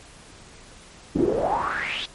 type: noise with band-pass filter sweep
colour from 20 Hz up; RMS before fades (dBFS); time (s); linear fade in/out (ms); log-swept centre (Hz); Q
brown; -24; 1.15-2.06; 10; 280 to 3700; 6.8
effects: pink hiss -47 dBFS RMS until 2.14 s + MP3 48 kbps

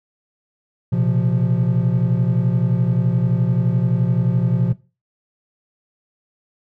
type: chord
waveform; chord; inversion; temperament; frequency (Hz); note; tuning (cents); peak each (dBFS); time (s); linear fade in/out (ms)
triangle; Bb suspended second; none; equal with one note detuned; 119.2 / 130.81 / 174.61; Bb2 / C3 / F3; +39 / 0 / 0; -17; 0.92-4.73; 10
effects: noise-tail reverb RT60 0.3 s tail -19 dB re dry + tanh soft clip ceiling -6 dBFS

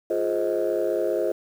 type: chord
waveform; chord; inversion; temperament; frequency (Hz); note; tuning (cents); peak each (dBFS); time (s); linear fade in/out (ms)
sine; F minor seventh; none; just; 349.2 / 419.1 / 523.8 / 628.6; F4 / Ab4 / C5 / Eb5; 0 / +16 / +2 / +18; -26; 0.1-1.32; 5
effects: tanh soft clip ceiling -15 dBFS + 8-bit

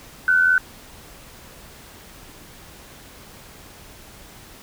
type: tone pair together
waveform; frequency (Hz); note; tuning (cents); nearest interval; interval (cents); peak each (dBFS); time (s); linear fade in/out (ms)
sine; 1427 / 1511; F6 / F#6; +37 / +36; minor second; 99; -22 / -14; 0.28-0.58; 2
effects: pink hiss -44 dBFS RMS until 4.62 s

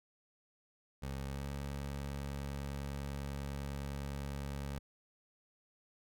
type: tone with pitch glide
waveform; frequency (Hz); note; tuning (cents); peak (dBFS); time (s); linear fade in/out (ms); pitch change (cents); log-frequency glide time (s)
20% pulse; 68.1 to 69.93; C#2 to C#2; -30 to +16; -34; 1.02-4.79; 10; +46; 1.29-1.46
effects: none

